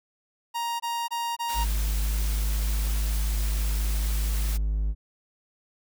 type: tone bursts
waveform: 45% pulse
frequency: 937 Hz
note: A#5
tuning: 9 cents sharp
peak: -27 dBFS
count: 4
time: 0.54-1.649 s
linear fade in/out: 20 ms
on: 260 ms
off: 23 ms
type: noise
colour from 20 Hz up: white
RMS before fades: -37 dBFS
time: 1.48-4.58 s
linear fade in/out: 20 ms
type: tone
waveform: triangle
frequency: 52.1 Hz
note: G#1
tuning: 6 cents sharp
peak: -21 dBFS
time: 1.54-4.95 s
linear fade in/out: 50 ms
effects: none